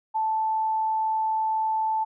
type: tone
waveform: sine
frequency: 878 Hz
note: A5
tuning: 4 cents flat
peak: -22 dBFS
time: 0.14-2.05 s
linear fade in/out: 20 ms
effects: none